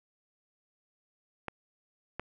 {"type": "clicks", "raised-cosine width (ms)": 0.5, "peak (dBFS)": -20, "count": 2, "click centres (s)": [1.483, 2.196], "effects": []}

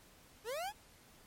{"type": "linear sweep", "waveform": "40% pulse", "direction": "up", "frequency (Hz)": [399.5, 880], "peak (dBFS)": -37, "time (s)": [0.44, 0.73], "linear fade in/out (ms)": 50, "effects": ["pink hiss -62 dBFS RMS until 1.26 s", "MP3 64 kbps"]}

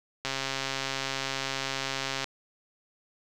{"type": "click train", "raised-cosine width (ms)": 0.2, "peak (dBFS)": -13, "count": 270, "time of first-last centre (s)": [0.25, 2.243], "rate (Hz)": 135, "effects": []}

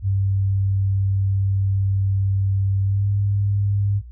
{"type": "tone with pitch glide", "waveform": "sine", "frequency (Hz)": [97.6, 100.69], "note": ["G2", "G2"], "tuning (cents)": [-7, 47], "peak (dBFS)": -17, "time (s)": [0.02, 4.02], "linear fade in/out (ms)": 50, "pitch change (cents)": 54, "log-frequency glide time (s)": [2.82, 3.08], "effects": ["noise-tail reverb RT60 0.1 s tail -23 dB re dry", "added 60 Hz sine -36 dBFS peak until 4.11 s"]}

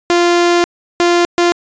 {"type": "tone bursts at uneven times", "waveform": "sawtooth", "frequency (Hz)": 347.4, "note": "F4", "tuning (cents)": -9, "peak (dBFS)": -5, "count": 3, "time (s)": [[0.1, 0.64], [1, 1.25], [1.38, 1.52]], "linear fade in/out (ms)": 0, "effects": ["resampled to 16000 Hz"]}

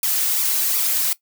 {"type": "noise with flanger", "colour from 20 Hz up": "blue", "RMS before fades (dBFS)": -20, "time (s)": [0.03, 1.13], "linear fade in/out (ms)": 2, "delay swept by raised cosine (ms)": [0.83, 3.33], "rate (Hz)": 2.7, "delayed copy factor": 0.6, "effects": ["noise-tail reverb RT60 0.1 s tail -17 dB re dry"]}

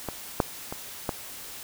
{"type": "clicks", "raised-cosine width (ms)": 1, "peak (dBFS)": [-16, -6, -19, -12], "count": 4, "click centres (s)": [0.087, 0.402, 0.725, 1.092], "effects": ["white hiss -41 dBFS RMS until 1.63 s"]}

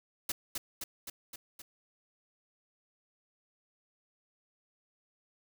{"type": "noise with echo", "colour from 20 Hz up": "white", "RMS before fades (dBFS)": -33, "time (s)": [0.29, 0.32], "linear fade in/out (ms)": 5, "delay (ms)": 260, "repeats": 5, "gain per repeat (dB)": -3, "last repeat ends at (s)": 1.62, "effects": []}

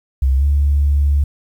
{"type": "tone with pitch glide", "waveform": "sine", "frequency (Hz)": [66.4, 71.58], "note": ["C2", "D2"], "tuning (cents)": [26, -44], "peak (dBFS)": -10, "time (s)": [0.22, 1.24], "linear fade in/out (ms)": 5, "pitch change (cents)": 130, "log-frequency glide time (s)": [0.37, 0.44], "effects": ["tanh soft clip ceiling -6 dBFS", "8-bit"]}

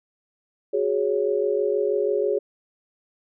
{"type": "chord", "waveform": "sine", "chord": "F# suspended second", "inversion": "none", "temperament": "just", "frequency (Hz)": [370, 416.2, 555], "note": ["F#4", "G#4", "C#5"], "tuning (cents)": [0, 4, 2], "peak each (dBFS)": [-26, -22, -26], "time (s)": [0.73, 2.39], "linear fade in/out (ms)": 10, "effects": []}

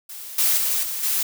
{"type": "noise with level steps", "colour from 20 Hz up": "blue", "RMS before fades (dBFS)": [-36, -19, -22, -28, -22], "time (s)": [0.09, 1.23], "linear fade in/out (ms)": 5, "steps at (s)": [0.38, 0.57, 0.83, 1.03], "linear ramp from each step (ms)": 5, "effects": []}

